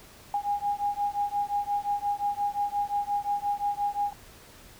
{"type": "beating tone pair", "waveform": "sine", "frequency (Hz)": [814, 819.7], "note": ["G#5", "G#5"], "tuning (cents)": [-35, -23], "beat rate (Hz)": 5.7, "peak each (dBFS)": -29, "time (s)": [0.34, 4.13], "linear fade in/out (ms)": 2, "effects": ["pink hiss -51 dBFS RMS until 4.79 s"]}